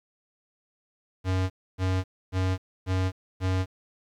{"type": "tone bursts", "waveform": "square", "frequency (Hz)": 93.3, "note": "F#2", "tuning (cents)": 15, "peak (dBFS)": -24, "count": 5, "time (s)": [1.24, 3.66], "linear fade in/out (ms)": 50, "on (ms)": 260, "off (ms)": 280, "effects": ["low-pass 6000 Hz 12 dB/octave", "9-bit"]}